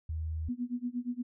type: tone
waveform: sine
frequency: 79.5 Hz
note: D#2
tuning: 38 cents sharp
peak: -32 dBFS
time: 0.09-0.49 s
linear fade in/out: 5 ms
type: tone with tremolo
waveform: sine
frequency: 244.4 Hz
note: B3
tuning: 18 cents flat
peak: -29 dBFS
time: 0.48-1.23 s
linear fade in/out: 20 ms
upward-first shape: sine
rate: 8.5 Hz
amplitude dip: 95%
effects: none